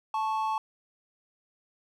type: tone pair together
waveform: triangle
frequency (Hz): 875.5 / 1104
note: A5 / C#6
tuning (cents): -9 / -7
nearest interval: major third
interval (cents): 402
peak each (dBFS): -26 / -30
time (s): 0.14-0.58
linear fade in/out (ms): 2
effects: none